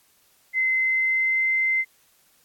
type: tone with pitch glide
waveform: sine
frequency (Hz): 2058 to 2074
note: C7 to C7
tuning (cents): -29 to -16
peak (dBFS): -19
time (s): 0.53-1.85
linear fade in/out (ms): 50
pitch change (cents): +13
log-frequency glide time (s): 0.76-1.52
effects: white hiss -61 dBFS RMS until 2.44 s + AAC 64 kbps